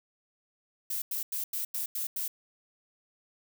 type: noise bursts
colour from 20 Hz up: violet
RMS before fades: -33 dBFS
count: 7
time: 0.9-2.28 s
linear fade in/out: 5 ms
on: 120 ms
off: 90 ms
effects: none